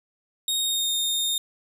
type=tone with pitch glide; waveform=sawtooth; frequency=3729 to 3673 Hz; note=A#7 to A#7; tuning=0 to -26 cents; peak=-20 dBFS; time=0.48-1.38 s; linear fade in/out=2 ms; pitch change=-26 cents; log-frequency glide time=0.58-0.93 s; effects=none